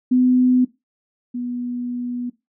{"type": "tone pair in turn", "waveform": "sine", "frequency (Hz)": [252.1, 244.6], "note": ["B3", "B3"], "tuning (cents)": [36, -16], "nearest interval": "minor second", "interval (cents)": 52, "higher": "first", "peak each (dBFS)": [-12, -23], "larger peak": "first", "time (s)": [[0.11, 0.65], [1.34, 2.3]], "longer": "second", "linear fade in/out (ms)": 10, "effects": ["noise-tail reverb RT60 0.2 s tail -17 dB re dry"]}